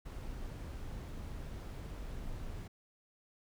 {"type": "noise", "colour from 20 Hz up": "brown", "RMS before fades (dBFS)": -43, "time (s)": [0.05, 2.68], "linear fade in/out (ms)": 10, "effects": []}